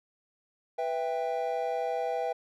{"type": "chord", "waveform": "triangle", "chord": "E minor", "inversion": "second", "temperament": "just", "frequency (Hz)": [494.4, 659.3, 791.1], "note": ["B4", "E5", "G5"], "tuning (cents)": [2, 0, 16], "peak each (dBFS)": -31, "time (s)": [0.78, 2.33], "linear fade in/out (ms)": 10, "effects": []}